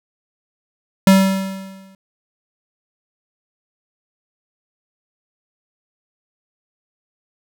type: tone with exponential decay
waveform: square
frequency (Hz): 192.4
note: G3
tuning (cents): -32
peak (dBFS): -6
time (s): 1.07-1.95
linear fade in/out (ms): 2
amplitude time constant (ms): 190
effects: none